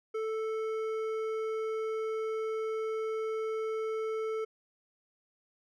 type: tone with hard clipping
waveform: sine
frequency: 440 Hz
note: A4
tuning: in tune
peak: -33 dBFS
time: 0.14-4.45 s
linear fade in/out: 10 ms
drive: 9 dB
effects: none